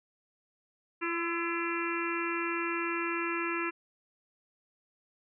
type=harmonic tone with a mistuned harmonic; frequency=339.8 Hz; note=F4; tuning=47 cents flat; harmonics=1 / 3 / 4 / 5 / 6 / 7 / 8; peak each=-34 / -39 / -37 / -39 / -42 / -38 / -40 dBFS; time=1.01-3.71 s; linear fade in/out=20 ms; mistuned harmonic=4; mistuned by=-35 cents; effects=none